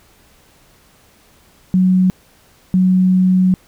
sine tone pair in turn, 185 / 185 Hz, F#3 / F#3, 0 / 0 cents, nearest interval unison, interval 0 cents, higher neither, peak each -9 dBFS, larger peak neither, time 1.74-2.1 / 2.74-3.54 s, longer second, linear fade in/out 0 ms, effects pink hiss -51 dBFS RMS until 3.67 s

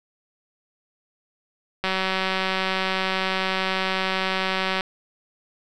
click train, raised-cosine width 0.3 ms, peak -8 dBFS, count 562, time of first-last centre 1.84-4.808 s, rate 189 Hz, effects none

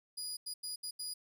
25% pulse tone bursts at uneven times, 4908 Hz, D#8, 25 cents flat, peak -34 dBFS, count 5, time 0.17-0.37 / 0.46-0.54 / 0.63-0.76 / 0.83-0.91 / 0.99-1.14 s, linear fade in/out 10 ms, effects none

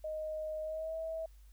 sine tone with pitch glide, 622.3 to 647.2 Hz, D#5 to E5, 0 to -32 cents, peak -36 dBFS, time 0.04-1.26 s, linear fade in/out 5 ms, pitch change +68 cents, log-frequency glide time 0.62-0.96 s, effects added 50 Hz sine -54 dBFS peak until 1.52 s + white hiss -71 dBFS RMS until 1.52 s

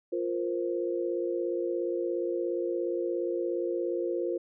sine chord, F suspended fourth, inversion none, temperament equal, 349.2 / 466.2 / 523.3 Hz, F4 / Bb4 / C5, 0 / 0 / 0 cents, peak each -30 / -34 / -34 dBFS, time 0.12-4.38 s, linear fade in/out 10 ms, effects none

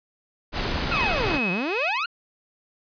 pink noise, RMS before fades -26 dBFS, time 0.52-1.4 s, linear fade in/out 50 ms
sawtooth exponential two-way sweep, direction down then up, 1461 to 169 to 1461 Hz, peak -21 dBFS, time 0.91-2.06 s, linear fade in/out 5 ms, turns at 1.51 s
sine tone with tremolo, 2551 Hz, D#7, 43 cents sharp, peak -23 dBFS, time 0.92-2.05 s, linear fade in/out 0 ms, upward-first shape triangle, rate 2.4 Hz, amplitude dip 75%
effects resampled to 11025 Hz

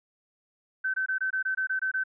sine tone bursts, 1534 Hz, G6, 38 cents flat, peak -25 dBFS, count 10, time 0.84-2.038 s, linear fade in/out 10 ms, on 100 ms, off 22 ms, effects none

